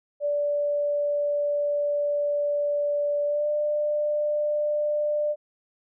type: tone with pitch glide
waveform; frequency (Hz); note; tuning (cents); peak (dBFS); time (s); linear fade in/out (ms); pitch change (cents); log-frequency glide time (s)
sine; 582 to 595.6; D5 to D5; -16 to +24; -22; 0.2-5.36; 50; +40; 3.25-3.48
effects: none